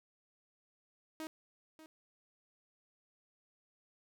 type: tone with echo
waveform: sawtooth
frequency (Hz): 315.3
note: D#4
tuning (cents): +23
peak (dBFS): -37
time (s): 1.2-1.27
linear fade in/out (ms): 0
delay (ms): 590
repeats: 1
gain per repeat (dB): -13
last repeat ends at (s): 1.86
effects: none